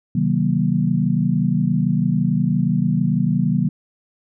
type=chord; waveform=sine; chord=C half-diminished seventh; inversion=none; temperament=just; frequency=130.81 / 156.98 / 188.37 / 235.5 Hz; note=C3 / Eb3 / Gb3 / Bb3; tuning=0 / +16 / +31 / +18 cents; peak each=-23 / -20 / -20 / -22 dBFS; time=0.15-3.69 s; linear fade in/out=5 ms; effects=none